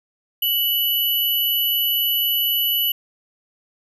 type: tone pair together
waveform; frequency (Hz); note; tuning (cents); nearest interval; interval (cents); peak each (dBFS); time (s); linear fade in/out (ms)
sine; 2970 / 11866; F#7 / F#9; +6 / +4; 2 octaves; 2398; -20; 0.42-2.92; 5
effects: none